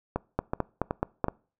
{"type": "two click trains", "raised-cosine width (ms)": 1, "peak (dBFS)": [-11, -13], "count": [5, 4], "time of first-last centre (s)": [[0.39, 1.243], [0.16, 1.284]], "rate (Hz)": [4.69, 2.67], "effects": ["noise-tail reverb RT60 0.4 s tail -24 dB re dry"]}